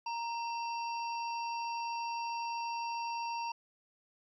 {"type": "harmonic tone with a mistuned harmonic", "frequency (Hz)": 932.3, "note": "A#5", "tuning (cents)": 0, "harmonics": [1, 3, 5, 6], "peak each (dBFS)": [-35, -45, -49, -51], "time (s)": [0.06, 3.52], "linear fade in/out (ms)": 5, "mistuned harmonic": 3, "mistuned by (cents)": -65, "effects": ["12-bit"]}